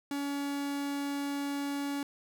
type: tone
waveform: 45% pulse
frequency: 282.8 Hz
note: C#4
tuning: 35 cents sharp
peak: -32 dBFS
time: 0.11-2.03 s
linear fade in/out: 2 ms
effects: none